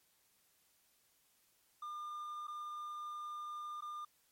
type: tone with dropouts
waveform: triangle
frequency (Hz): 1204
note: D6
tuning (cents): +43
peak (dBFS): -40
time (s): 1.82-4.05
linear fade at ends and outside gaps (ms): 5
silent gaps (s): 2.471-2.48 / 3.808-3.821
effects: white hiss -73 dBFS RMS until 4.31 s + MP3 64 kbps